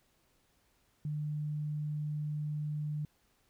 sine tone, 150 Hz, D3, 37 cents sharp, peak -33 dBFS, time 1.05-3.05 s, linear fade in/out 2 ms, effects pink hiss -72 dBFS RMS until 3.49 s

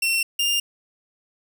sawtooth tone pair in turn, 2713 / 2804 Hz, E7 / F7, +49 / +6 cents, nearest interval minor second, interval 57 cents, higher second, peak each -16 dBFS, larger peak neither, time 0.02-0.23 / 0.39-0.6 s, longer neither, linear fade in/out 5 ms, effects none

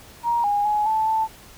sine tone with pitch steps, 942 / 819 / 840 / 875 / 882 Hz, A#5 / G#5 / G#5 / A5 / A5, +18 / -24 / +19 / -10 / +4 cents, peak -18 dBFS, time 0.23-1.28 s, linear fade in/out 50 ms, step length 210 ms, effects pink hiss -46 dBFS RMS until 1.57 s

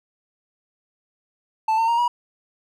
triangle tone with pitch steps, 880 / 906.8 / 934.5 / 963 Hz, A5 / A#5 / A#5 / B5, 0 / -48 / +4 / -44 cents, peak -15 dBFS, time 1.68-2.08 s, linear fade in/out 5 ms, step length 100 ms, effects none

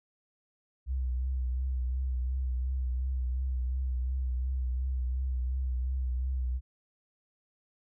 sine tone with vibrato, 63.7 Hz, C2, 46 cents flat, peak -28 dBFS, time 0.86-6.61 s, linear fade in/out 50 ms, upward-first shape triangle, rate 2.8 Hz, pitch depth 55 cents each way, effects none

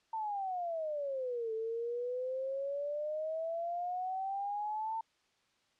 sine exponential two-way sweep, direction down then up, 904 to 440 to 904 Hz, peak -34 dBFS, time 0.13-5.01 s, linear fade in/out 5 ms, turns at 1.53 s, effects white hiss -73 dBFS RMS until 5.79 s + low-pass 5000 Hz 12 dB/octave

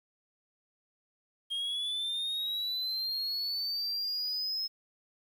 triangle linear sweep, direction up, 3222 to 5180 Hz, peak -30 dBFS, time 1.5-4.68 s, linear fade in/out 20 ms, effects 10-bit

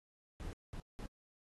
brown noise bursts at uneven times, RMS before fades -44 dBFS, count 3, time 0.4-0.53 / 0.73-0.8 / 0.99-1.06 s, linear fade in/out 0 ms, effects AAC 32 kbps

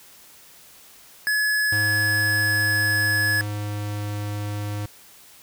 square tone, 1700 Hz, G#6, 40 cents sharp, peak -20 dBFS, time 1.27-3.41 s, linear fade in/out 0 ms
square tone with pitch glide, 105.1 to 103.53 Hz, G#2 to G#2, +21 to -5 cents, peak -27 dBFS, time 1.72-4.86 s, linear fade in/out 5 ms, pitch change -26 cents, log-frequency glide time 2.02-4.15 s
effects white hiss -49 dBFS RMS until 5.42 s

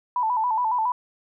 sine tone with vibrato, 932.3 Hz, A#5, in tune, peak -20 dBFS, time 0.16-0.92 s, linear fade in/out 2 ms, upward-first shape square, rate 7.2 Hz, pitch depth 98 cents each way, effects none

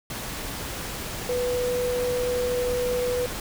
sine tone in noise, 493.9 Hz, B4, in tune, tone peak -23 dBFS, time 1.29-3.26 s, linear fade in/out 2 ms, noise pink, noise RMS -33 dBFS, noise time 0.1-3.4 s, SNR +7 dB, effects none

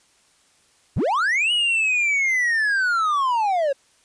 triangle linear two-way sweep, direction up then down, 50.1 to 2941 to 532 Hz, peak -16 dBFS, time 0.96-3.73 s, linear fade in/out 10 ms, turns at 1.52 s, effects white hiss -59 dBFS RMS until 4.04 s + resampled to 22050 Hz

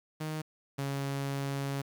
sawtooth tone pair in turn, 155.56 / 138.65 Hz, D#3 / C#3, 0 / +1 cents, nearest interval major second, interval 199 cents, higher first, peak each -30 / -28 dBFS, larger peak second, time 0.2-0.42 / 0.78-1.82 s, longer second, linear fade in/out 10 ms, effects 10-bit

